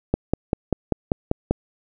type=click train; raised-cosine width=2 ms; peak=-5 dBFS; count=8; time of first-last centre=0.14-1.51 s; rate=5.11 Hz; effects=none